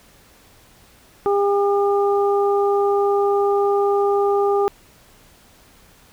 harmonic tone, 402.6 Hz, G4, 46 cents sharp, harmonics 1 / 2 / 3, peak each -16 / -22 / -26 dBFS, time 1.26-4.68 s, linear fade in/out 0 ms, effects pink hiss -51 dBFS RMS until 6.12 s

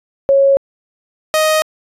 sine / sawtooth tone pair in turn, 550 / 624.3 Hz, C#5 / D#5, -14 / +6 cents, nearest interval major second, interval 220 cents, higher second, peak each -7 dBFS, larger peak neither, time 0.29-0.57 / 1.34-1.62 s, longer neither, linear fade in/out 0 ms, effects resampled to 32000 Hz

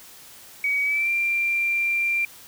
sine tone with pitch glide, 2263 to 2371 Hz, C#7 to D7, +35 to +16 cents, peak -20 dBFS, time 0.64-2.25 s, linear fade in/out 2 ms, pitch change +81 cents, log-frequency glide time 0.83-1.11 s, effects white hiss -46 dBFS RMS until 2.47 s

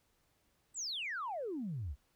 sine exponential sweep, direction down, 8280 to 60.4 Hz, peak -36 dBFS, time 0.74-1.96 s, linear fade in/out 50 ms, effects tanh soft clip ceiling -32 dBFS + pink hiss -75 dBFS RMS until 2.15 s

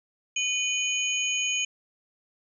sine tone cluster, 2467 / 3022 / 6650 Hz, D#7 / F#7 / G#8, -15 / +36 / +1 cents, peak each -28 / -29 / -30 dBFS, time 0.36-1.65 s, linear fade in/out 5 ms, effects none

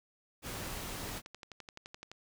pink noise, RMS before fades -41 dBFS, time 0.42-1.22 s, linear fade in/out 50 ms
click train, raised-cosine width 0.2 ms, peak -29 dBFS, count 13, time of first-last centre 1.09-2.116 s, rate 11.7 Hz
effects none

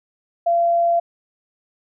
sine tone, 684 Hz, F5, 36 cents flat, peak -14 dBFS, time 0.46-1 s, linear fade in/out 10 ms, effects none

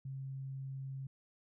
sine tone, 134.6 Hz, C3, 49 cents sharp, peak -40 dBFS, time 0.05-1.07 s, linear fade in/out 5 ms, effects none

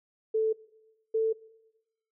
sine tone pair in turn, 439.9 / 444.2 Hz, A4 / A4, 0 / +16 cents, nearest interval unison, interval 16 cents, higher second, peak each -23 dBFS, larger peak neither, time 0.34-0.53 / 1.14-1.33 s, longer neither, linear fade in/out 10 ms, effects noise-tail reverb RT60 1.0 s tail -21 dB re dry

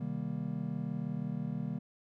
triangle chord, C minor seventh, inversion none, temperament just, 130.81 / 156.98 / 196.22 / 235.5 Hz, C3 / Eb3 / G3 / Bb3, 0 / +16 / +2 / +18 cents, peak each -39 / -36 / -37 / -38 dBFS, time 0-1.79 s, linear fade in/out 10 ms, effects none

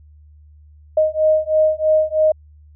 sine beating tone pair, 621 / 624.1 Hz, D#5 / D#5, -3 / +5 cents, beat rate 3.1 Hz, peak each -16 dBFS, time 0.97-2.32 s, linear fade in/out 5 ms, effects added 75 Hz sine -43 dBFS peak until 2.75 s

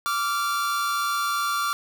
45% pulse tone pair together, 1163.8 / 1384 Hz, D6 / F6, -16 / -16 cents, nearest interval minor third, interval 300 cents, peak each -25 / -27 dBFS, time 0.06-1.73 s, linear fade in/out 0 ms, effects none

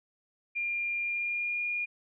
sine tone with pitch glide, 2400 to 2426 Hz, D7 to D#7, +37 to -44 cents, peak -29 dBFS, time 0.55-1.86 s, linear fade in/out 20 ms, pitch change +19 cents, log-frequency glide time 1.04-1.63 s, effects none

